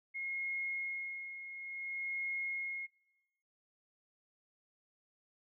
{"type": "tone with tremolo", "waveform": "sine", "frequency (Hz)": 2155, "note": "C#7", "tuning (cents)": -49, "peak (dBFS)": -35, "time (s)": [0.14, 2.87], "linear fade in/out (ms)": 20, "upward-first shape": "sine", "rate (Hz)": 0.57, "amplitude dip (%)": 65, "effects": ["noise-tail reverb RT60 1.0 s tail -22 dB re dry"]}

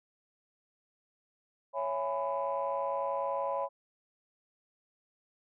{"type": "chord", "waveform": "sine", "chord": "C# minor seventh", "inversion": "none", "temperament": "just", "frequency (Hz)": [554.4, 665.2, 831.5, 997.9], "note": ["C#5", "E5", "G#5", "B5"], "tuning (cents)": [0, 16, 2, 18], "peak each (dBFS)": [-33, -38, -38, -34], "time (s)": [1.73, 3.69], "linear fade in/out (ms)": 50, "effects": ["tanh soft clip ceiling -22 dBFS"]}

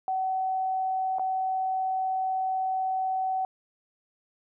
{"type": "tone with dropouts", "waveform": "sine", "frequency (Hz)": 756, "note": "F#5", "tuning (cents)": 37, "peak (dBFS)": -25, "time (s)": [0.08, 3.45], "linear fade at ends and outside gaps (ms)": 1, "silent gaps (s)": [1.185, 1.195], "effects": []}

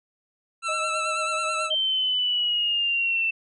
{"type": "tone with vibrato", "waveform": "25% pulse", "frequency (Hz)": 1331, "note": "E6", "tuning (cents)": 16, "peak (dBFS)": -21, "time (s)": [0.62, 1.71], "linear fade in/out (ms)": 50, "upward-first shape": "sine", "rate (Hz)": 9.2, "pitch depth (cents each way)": 30}
{"type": "tone with tremolo", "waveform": "sine", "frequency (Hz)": 622.3, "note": "D#5", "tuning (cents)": 0, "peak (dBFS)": -29, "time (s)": [0.68, 1.75], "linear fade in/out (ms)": 10, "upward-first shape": "sine", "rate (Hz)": 7.8, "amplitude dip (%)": 60}
{"type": "linear sweep", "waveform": "sine", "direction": "down", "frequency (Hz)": [3136, 2666], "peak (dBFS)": -21, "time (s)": [1.7, 3.31], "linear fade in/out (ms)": 10}
{"effects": ["resampled to 24000 Hz"]}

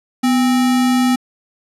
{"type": "tone with sample-and-hold", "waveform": "sine", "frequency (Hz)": 249.6, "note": "B3", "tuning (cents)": 19, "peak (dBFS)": -11, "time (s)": [0.23, 1.16], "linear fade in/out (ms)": 10, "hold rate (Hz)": 1050, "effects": ["low-pass 12000 Hz 12 dB/octave"]}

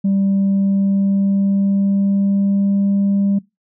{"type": "tone with pitch glide", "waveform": "sine", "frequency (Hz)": [196, 198.85], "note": ["G3", "G3"], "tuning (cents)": [0, 25], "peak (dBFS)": -11, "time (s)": [0.04, 3.39], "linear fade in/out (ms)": 10, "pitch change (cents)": 25, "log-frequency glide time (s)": [0.34, 2.93], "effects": ["noise-tail reverb RT60 0.2 s tail -22 dB re dry", "tanh soft clip ceiling -11 dBFS"]}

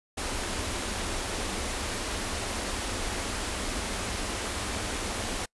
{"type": "band-stop noise", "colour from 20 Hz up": "pink", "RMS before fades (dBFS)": -32, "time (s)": [0.17, 5.46], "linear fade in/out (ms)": 10, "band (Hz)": [110, 180], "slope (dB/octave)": 96, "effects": ["noise-tail reverb RT60 0.1 s tail -26 dB re dry", "resampled to 24000 Hz"]}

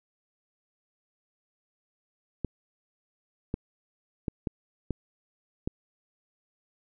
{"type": "clicks", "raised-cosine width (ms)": 3, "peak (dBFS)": -16, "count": 6, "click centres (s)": [2.447, 3.541, 4.282, 4.472, 4.907, 5.675], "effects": []}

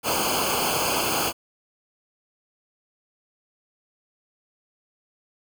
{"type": "noise with comb filter", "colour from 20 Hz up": "pink", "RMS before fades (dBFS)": -24, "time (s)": [0.03, 1.33], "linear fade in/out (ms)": 50, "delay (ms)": 0.53, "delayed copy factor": -1, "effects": []}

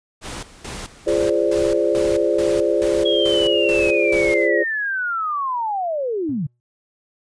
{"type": "noise with tremolo", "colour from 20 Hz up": "pink", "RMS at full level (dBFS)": -31, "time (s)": [0.21, 4.49], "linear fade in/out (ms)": 50, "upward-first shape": "square", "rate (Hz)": 2.3, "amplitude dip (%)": 80}
{"type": "chord", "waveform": "sine", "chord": "D half-diminished seventh", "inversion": "first", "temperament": "equal with one note detuned", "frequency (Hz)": [342.8, 415.3, 523.3, 587.3], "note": ["F4", "Ab4", "C5", "D5"], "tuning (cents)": [-32, 0, 0, 0], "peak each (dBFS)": -21, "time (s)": [1.06, 4.64], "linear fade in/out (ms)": 20}
{"type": "linear sweep", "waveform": "sine", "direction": "down", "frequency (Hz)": [3322, 127], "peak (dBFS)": -20, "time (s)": [3.05, 6.47], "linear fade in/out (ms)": 10}
{"type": "tone with exponential decay", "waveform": "triangle", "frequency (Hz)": 120.7, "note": "B2", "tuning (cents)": -39, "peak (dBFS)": -29, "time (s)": [6.29, 6.6], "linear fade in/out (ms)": 0, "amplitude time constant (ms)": 67}
{"effects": ["resampled to 22050 Hz"]}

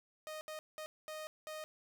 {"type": "tone bursts at uneven times", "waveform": "sawtooth", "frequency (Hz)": 620, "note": "D#5", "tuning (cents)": -6, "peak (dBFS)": -39, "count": 5, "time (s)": [[0.27, 0.41], [0.48, 0.59], [0.78, 0.86], [1.08, 1.27], [1.47, 1.64]], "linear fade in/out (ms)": 0, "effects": []}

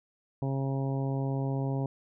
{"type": "harmonic tone", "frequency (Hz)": 135.7, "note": "C#3", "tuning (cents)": -36, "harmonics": [1, 2, 3, 4, 5, 6, 7], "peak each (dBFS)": [-29, -35, -39, -41, -43, -45, -46], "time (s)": [0.42, 1.86], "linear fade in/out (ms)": 2, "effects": []}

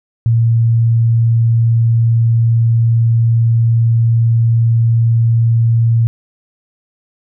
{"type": "tone", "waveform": "sine", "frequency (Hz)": 115.3, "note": "A#2", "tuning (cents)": -19, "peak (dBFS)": -8, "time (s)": [0.26, 6.07], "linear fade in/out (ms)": 0, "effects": []}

